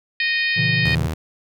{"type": "harmonic tone", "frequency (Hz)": 619, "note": "D#5", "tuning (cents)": -9, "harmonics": [3, 4, 5, 6, 7, 8], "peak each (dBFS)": [-21, -22, -30, -30, -29, -33], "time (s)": [0.2, 0.95], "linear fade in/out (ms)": 2}
{"type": "chord", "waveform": "triangle", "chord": "A# diminished", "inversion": "none", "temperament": "equal with one note detuned", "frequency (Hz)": [116.54, 138.59, 167.11], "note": ["A#2", "C#3", "E3"], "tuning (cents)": [0, 0, 24], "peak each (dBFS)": -22, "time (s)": [0.56, 1.08], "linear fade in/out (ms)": 20}
{"type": "tone", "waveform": "sawtooth", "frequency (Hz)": 79.3, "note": "D#2", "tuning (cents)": 33, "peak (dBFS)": -19, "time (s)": [0.85, 1.14], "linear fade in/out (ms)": 5}
{"effects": []}